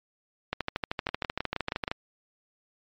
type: two click trains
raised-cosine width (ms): 0.3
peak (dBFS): -13 / -12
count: 6 / 19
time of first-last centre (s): 1.09-1.879 / 0.53-1.915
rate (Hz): 6.34 / 13
effects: low-pass 5000 Hz 12 dB/octave + MP3 64 kbps